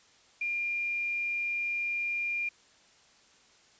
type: tone with quantisation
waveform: sine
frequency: 2400 Hz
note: D7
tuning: 37 cents sharp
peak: -29 dBFS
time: 0.41-2.49 s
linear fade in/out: 5 ms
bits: 9
effects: white hiss -61 dBFS RMS until 3.79 s + resampled to 16000 Hz